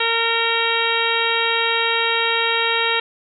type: harmonic tone with a mistuned harmonic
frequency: 459.4 Hz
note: A#4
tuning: 25 cents flat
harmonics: 1 / 2 / 3 / 4 / 5 / 6 / 7 / 8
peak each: -25 / -25 / -25 / -25 / -25 / -25 / -25 / -25 dBFS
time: 0-3 s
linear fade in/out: 5 ms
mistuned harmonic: 8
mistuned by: +54 cents
effects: none